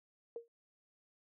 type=tone with exponential decay; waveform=sine; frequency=466.2 Hz; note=A#4; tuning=in tune; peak=-36 dBFS; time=0.36-0.48 s; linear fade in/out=1 ms; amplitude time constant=26 ms; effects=high-pass 300 Hz 12 dB/octave